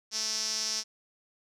sawtooth tone with band-pass filter, 218.8 Hz, A3, 9 cents flat, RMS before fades -32 dBFS, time 0.11-0.84 s, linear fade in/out 50 ms, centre 5500 Hz, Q 7.2, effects none

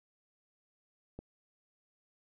click, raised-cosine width 2 ms, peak -30 dBFS, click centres 1.19 s, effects none

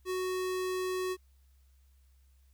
square tone, 370 Hz, F#4, in tune, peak -32 dBFS, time 0.05-1.17 s, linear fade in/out 50 ms, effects added 66 Hz sine -60 dBFS peak until 2.53 s + white hiss -75 dBFS RMS until 2.53 s

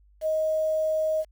sine tone with quantisation, 627 Hz, D#5, 13 cents sharp, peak -22 dBFS, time 0.21-1.25 s, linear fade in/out 50 ms, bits 8, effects added 50 Hz sine -55 dBFS peak until 1.31 s

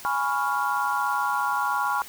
sine chord, C# dominant seventh, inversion second, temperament equal, 830.6 / 987.8 / 1108.7 / 1396.9 Hz, G#5 / B5 / C#6 / E#6, 0 / 0 / 0 / 0 cents, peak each -28 dBFS, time 0.05-2.02 s, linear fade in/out 0 ms, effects white hiss -43 dBFS RMS until 2.08 s

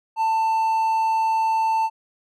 triangle tone, 890 Hz, A5, 20 cents sharp, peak -16 dBFS, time 0.16-1.9 s, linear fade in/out 50 ms, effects none

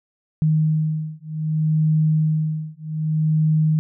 sine beating tone pair, 155.56 / 156.2 Hz, D#3 / D#3, 0 / +7 cents, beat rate 0.64 Hz, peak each -20 dBFS, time 0.42-3.79 s, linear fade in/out 0 ms, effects none

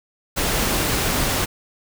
pink noise, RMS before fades -21 dBFS, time 0.36-1.46 s, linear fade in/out 20 ms, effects none

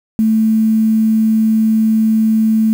sine tone with quantisation, 220 Hz, A3, in tune, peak -9 dBFS, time 0.19-2.73 s, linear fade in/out 0 ms, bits 6, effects none

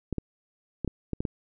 clicks, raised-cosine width 3 ms, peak -16 dBFS, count 7, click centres 0.127 / 0.183 / 0.847 / 0.877 / 1.133 / 1.205 / 1.252 s, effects none

